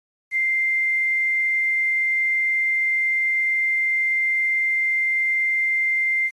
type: tone with quantisation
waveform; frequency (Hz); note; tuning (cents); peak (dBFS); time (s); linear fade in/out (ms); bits
sine; 2093; C7; 0; -18; 0.31-6.31; 50; 8
effects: AAC 32 kbps